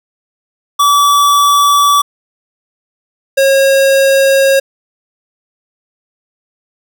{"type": "tone pair in turn", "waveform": "square", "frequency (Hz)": [1151, 543.2], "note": ["D6", "C#5"], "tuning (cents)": [-35, -35], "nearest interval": "octave + minor second", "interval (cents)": 1300, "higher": "first", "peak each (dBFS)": -7, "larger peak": "neither", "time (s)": [[0.79, 2.02], [3.37, 4.6]], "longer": "neither", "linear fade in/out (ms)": 10, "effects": []}